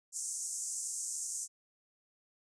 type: band-pass noise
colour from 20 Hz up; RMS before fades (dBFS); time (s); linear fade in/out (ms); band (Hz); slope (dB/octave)
white; -39; 0.12-1.48; 50; 6200 to 8800; 48
effects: none